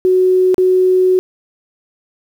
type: tone with dropouts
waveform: sine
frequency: 370 Hz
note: F#4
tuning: in tune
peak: -8 dBFS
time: 0.05-1.19 s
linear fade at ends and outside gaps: 0 ms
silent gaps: 0.544-0.581 s
effects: 7-bit